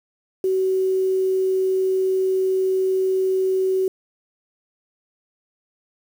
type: tone with quantisation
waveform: sine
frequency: 377.8 Hz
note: F#4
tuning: 36 cents sharp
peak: -17 dBFS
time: 0.44-3.88 s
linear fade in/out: 2 ms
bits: 7
effects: none